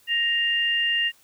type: tone pair together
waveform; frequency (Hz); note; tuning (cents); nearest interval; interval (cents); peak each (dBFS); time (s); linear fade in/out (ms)
sine; 1868.7 / 2802; A#6 / F7; +4 / +5; perfect fifth; 701; -24 / -22; 0.07-1.12; 50
effects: white hiss -58 dBFS RMS until 1.23 s